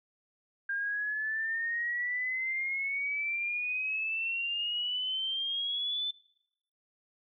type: exponential sweep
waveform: sine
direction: up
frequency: 1600 to 3533 Hz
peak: -30 dBFS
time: 0.69-6.11 s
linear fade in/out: 5 ms
effects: noise-tail reverb RT60 0.8 s tail -23 dB re dry